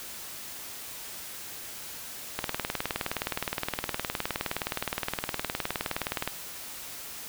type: click train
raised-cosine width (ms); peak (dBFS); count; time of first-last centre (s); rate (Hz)
0.3; -12; 76; 2.39-6.276; 19.3
effects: white hiss -41 dBFS RMS until 7.28 s